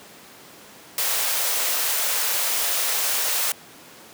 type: high-pass noise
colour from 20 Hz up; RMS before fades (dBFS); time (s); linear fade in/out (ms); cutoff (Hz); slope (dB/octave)
white; -23; 0.98-3.52; 2; 440; 48
effects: pink hiss -45 dBFS RMS until 4.13 s + high-pass 200 Hz 12 dB/octave